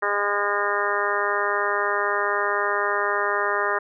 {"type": "harmonic tone", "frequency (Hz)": 203.9, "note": "G#3", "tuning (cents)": -32, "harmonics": [2, 3, 4, 5, 6, 7, 8, 9], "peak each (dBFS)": [-28, -30, -32, -28, -27, -30, -30, -28], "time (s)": [0.02, 3.79], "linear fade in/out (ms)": 10, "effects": []}